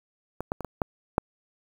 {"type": "clicks", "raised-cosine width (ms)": 1, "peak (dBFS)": [-17, -13, -20, -19, -10, -6], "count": 6, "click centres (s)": [0.406, 0.519, 0.607, 0.647, 0.818, 1.181], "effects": ["7-bit"]}